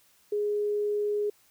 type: tone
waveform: sine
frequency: 415.3 Hz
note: G#4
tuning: in tune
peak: -25 dBFS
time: 0.32-1.3 s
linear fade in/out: 5 ms
effects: white hiss -63 dBFS RMS until 1.5 s